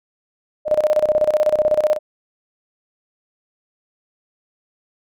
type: tone with tremolo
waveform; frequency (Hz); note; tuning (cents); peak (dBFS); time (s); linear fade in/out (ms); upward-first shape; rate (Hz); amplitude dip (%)
sine; 609; D#5; -37; -11; 0.65-1.99; 50; square; 16; 80
effects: none